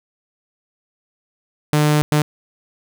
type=tone bursts at uneven times; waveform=sawtooth; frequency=150 Hz; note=D3; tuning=37 cents sharp; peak=-9 dBFS; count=2; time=1.73-2.02 / 2.12-2.22 s; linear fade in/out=0 ms; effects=none